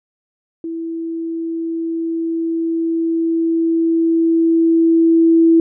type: tone with level ramp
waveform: sine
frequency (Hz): 329.6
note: E4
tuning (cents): 0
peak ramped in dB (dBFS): -22 to -7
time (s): 0.64-5.6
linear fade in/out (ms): 2
effects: none